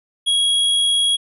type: tone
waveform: square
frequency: 3313 Hz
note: G#7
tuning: 5 cents flat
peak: -15 dBFS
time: 0.26-1.17 s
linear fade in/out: 20 ms
effects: resampled to 32000 Hz

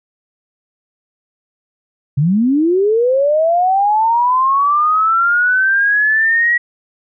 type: linear sweep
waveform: sine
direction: up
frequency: 130.81 to 1926 Hz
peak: -10 dBFS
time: 2.17-6.58 s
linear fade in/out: 10 ms
effects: none

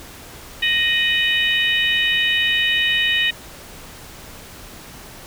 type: harmonic tone with a mistuned harmonic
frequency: 622.3 Hz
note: D#5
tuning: in tune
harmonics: 3 / 4 / 5 / 6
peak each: -20 / -22 / -20 / -24 dBFS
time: 0.62-3.31 s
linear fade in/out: 10 ms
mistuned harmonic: 5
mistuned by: -70 cents
effects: pink hiss -39 dBFS RMS until 5.26 s

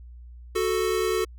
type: tone pair together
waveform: square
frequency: 370 / 440 Hz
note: F#4 / A4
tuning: 0 / 0 cents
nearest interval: minor third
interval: 300 cents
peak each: -26 dBFS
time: 0.55-1.25 s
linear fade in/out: 10 ms
effects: added 60 Hz sine -41 dBFS peak until 1.38 s

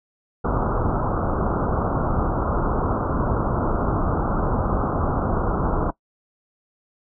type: low-pass noise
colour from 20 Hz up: pink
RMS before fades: -22 dBFS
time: 0.44-5.91 s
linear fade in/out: 10 ms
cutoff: 1400 Hz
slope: 96 dB/octave
effects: noise-tail reverb RT60 0.1 s tail -20 dB re dry

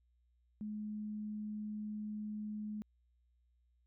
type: tone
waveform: sine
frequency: 211.7 Hz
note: G#3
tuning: 33 cents sharp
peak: -39 dBFS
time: 0.61-2.82 s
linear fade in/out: 0 ms
effects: added 60 Hz sine -70 dBFS peak until 3.86 s

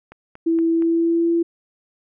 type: click train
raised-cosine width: 0.5 ms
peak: -25 dBFS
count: 4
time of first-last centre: 0.12-0.823 s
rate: 4.27 Hz
type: tone with pitch glide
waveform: sine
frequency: 330 to 337.1 Hz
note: E4 to E4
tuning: +2 to +39 cents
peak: -15 dBFS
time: 0.46-1.43 s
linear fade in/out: 10 ms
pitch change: +37 cents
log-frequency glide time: 0.7-1.31 s
effects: none

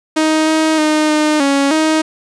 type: tone with pitch steps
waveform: sawtooth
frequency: 313.3 / 315.6 / 307 / 304.6 / 278.1 / 314.3 Hz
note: D#4 / D#4 / D#4 / D#4 / C#4 / D#4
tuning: +12 / +25 / -23 / -37 / +6 / +18 cents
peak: -7 dBFS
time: 0.16-2.02 s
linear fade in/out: 10 ms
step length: 310 ms
effects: resampled to 22050 Hz + 7-bit

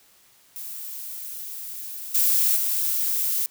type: noise with level steps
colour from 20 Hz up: violet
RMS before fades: -35 / -20 / -24 dBFS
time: 0.56-3.46 s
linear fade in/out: 0 ms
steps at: 2.14 / 2.56 s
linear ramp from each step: 10 ms
effects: white hiss -57 dBFS RMS until 3.5 s

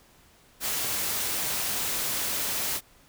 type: noise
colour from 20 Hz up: white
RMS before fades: -29 dBFS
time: 0.6-2.81 s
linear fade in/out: 50 ms
effects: pink hiss -58 dBFS RMS until 3.08 s

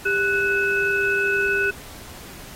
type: tone cluster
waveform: sine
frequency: 397.8 / 1484 / 2586 Hz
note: G4 / F#6 / E7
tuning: +25 / +5 / -34 cents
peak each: -24 / -20 / -26 dBFS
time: 0.05-1.71 s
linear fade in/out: 10 ms
effects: pink hiss -41 dBFS RMS until 2.55 s + AAC 48 kbps

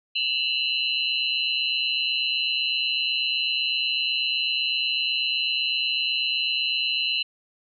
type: tone cluster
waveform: sine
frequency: 2677 / 2840 / 2968 / 4055 Hz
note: E7 / F7 / F#7 / B7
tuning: +26 / +28 / +5 / +45 cents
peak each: -28 dBFS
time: 0.15-7.23 s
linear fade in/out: 10 ms
effects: none

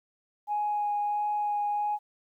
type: tone with vibrato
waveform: sine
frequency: 830.6 Hz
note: G#5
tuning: in tune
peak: -25 dBFS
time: 0.47-1.99 s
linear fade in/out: 50 ms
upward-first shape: sine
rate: 1.5 Hz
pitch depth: 10 cents each way
effects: tanh soft clip ceiling -21 dBFS + 11-bit

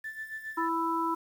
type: tone with tremolo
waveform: sine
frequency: 1760 Hz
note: A6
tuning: in tune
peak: -34 dBFS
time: 0.04-0.69 s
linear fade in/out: 5 ms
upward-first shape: sine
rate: 7.3 Hz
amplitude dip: 70%
type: harmonic tone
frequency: 330 Hz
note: E4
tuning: 2 cents sharp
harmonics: 1 / 3 / 4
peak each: -32 / -29 / -34 dBFS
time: 0.57-1.15 s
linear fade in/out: 10 ms
effects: 9-bit

